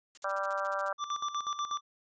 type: noise bursts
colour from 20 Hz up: blue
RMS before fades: -46 dBFS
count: 11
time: 0.15-0.884 s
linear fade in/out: 0 ms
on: 24 ms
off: 47 ms
type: harmonic tone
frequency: 195.7 Hz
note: G3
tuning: 3 cents flat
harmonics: 3 / 4 / 5 / 6 / 7 / 8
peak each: -35 / -40 / -40 / -36 / -37 / -40 dBFS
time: 0.24-0.93 s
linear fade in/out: 5 ms
type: tone with tremolo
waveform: square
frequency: 1174.7 Hz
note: D6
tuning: in tune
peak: -31 dBFS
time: 0.98-1.81 s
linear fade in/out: 50 ms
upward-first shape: square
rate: 8.2 Hz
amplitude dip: 70%
effects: resampled to 16000 Hz